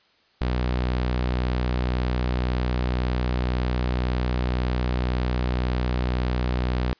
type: tone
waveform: sawtooth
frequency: 61.9 Hz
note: B1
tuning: 5 cents sharp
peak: -18 dBFS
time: 0.41-6.93 s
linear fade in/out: 0 ms
effects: white hiss -61 dBFS RMS until 6.99 s + resampled to 11025 Hz